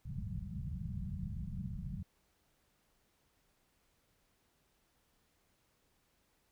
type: low-pass noise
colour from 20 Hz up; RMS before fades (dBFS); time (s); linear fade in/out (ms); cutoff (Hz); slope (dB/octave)
white; -41; 0.05-2.03; 10; 200; 96
effects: pink hiss -75 dBFS RMS until 6.51 s